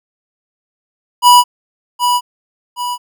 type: tone with echo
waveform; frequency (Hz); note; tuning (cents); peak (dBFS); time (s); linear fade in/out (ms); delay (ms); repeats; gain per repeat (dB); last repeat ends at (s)
square; 979; B5; -15; -4; 1.22-1.44; 50; 770; 2; -7; 2.98
effects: none